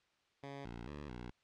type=tone with pitch steps; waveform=10% pulse; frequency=139.5 / 58.4 / 73.3 / 60.6 Hz; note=C#3 / A#1 / D2 / B1; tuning=+11 / +4 / -3 / -32 cents; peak=-37 dBFS; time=0.43-1.31 s; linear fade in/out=5 ms; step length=220 ms; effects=white hiss -75 dBFS RMS until 1.43 s + low-pass 4000 Hz 12 dB/octave